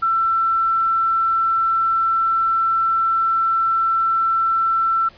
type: tone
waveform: sine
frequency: 1340 Hz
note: E6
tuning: 28 cents sharp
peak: -15 dBFS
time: 0.02-5.09 s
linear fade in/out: 10 ms
effects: pink hiss -47 dBFS RMS until 5.17 s + resampled to 11025 Hz